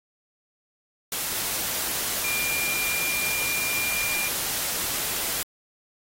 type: tone in noise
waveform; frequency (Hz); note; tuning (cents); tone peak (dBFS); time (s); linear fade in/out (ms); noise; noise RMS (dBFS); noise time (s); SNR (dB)
sine; 2396; D7; +34; -27; 2.24-4.28; 2; white; -28; 1.12-5.43; -2
effects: AAC 48 kbps